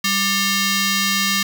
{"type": "ring-modulated tone", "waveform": "10% pulse", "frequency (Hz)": 987.8, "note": "B5", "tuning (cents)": 0, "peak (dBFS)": -5, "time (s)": [0.04, 1.43], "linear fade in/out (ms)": 5, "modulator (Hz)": 792, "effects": []}